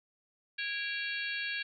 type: harmonic tone with a mistuned harmonic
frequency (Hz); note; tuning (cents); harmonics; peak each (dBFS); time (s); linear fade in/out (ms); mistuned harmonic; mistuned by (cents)
550; C#5; -14; 3 / 4 / 5 / 6 / 7 / 8; -37 / -39 / -41 / -43 / -44 / -45; 0.58-1.63; 10; 4; +110
effects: none